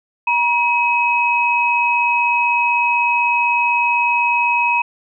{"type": "tone pair together", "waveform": "sine", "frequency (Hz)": [956.1, 2548], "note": ["A#5", "D#7"], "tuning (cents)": [44, 41], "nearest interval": "octave + perfect fourth", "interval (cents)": 1697, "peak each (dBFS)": -16, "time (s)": [0.27, 4.82], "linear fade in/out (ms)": 5, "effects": []}